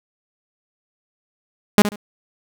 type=tone with echo; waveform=sawtooth; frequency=206.9 Hz; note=G#3; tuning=6 cents flat; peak=-3 dBFS; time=1.78-1.82 s; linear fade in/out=0 ms; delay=69 ms; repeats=2; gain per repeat=-12 dB; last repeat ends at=1.958 s; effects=none